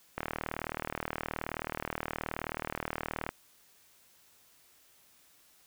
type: click train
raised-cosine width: 0.5 ms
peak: -18 dBFS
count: 122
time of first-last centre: 0.18-3.291 s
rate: 38.9 Hz
effects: white hiss -63 dBFS RMS until 5.66 s